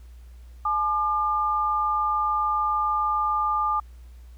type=tone pair together; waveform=sine; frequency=853.2 / 1200 Hz; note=G#5 / D6; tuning=+46 / +37 cents; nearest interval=tritone; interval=591 cents; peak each=-27 / -22 dBFS; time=0.65-3.8 s; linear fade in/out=5 ms; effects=added 60 Hz sine -42 dBFS peak until 4.37 s + pink hiss -62 dBFS RMS until 4.37 s